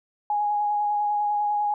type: tone with vibrato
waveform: sine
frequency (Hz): 830.6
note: G#5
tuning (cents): 0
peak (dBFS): -21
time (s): 0.3-1.74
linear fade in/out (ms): 2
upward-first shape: square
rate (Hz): 10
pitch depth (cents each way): 12
effects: none